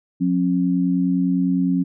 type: tone pair together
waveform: sine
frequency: 180.2 / 270 Hz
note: F#3 / C#4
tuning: -45 / -45 cents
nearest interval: perfect fifth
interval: 700 cents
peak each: -19 dBFS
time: 0.2-1.84 s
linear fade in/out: 20 ms
effects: none